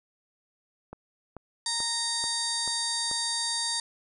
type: click train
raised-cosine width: 1 ms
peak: -26 dBFS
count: 6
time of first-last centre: 0.93-3.113 s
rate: 2.29 Hz
type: harmonic tone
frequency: 928 Hz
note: A#5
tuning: 8 cents flat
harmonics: 1 / 2 / 4 / 5 / 6 / 7 / 8 / 9 / 10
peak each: -38 / -39 / -34 / -31 / -43 / -39 / -38 / -43 / -35 dBFS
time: 1.66-3.8 s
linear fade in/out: 2 ms
effects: none